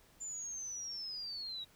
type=linear sweep; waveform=sine; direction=down; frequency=7180 to 3801 Hz; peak=-40 dBFS; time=0.2-1.65 s; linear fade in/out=20 ms; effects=pink hiss -65 dBFS RMS until 1.75 s